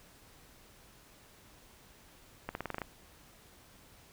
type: accelerating click train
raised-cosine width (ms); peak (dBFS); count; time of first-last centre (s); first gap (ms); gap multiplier
0.5; -21; 8; 2.49-2.818; 61; 0.91
effects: pink hiss -59 dBFS RMS until 4.12 s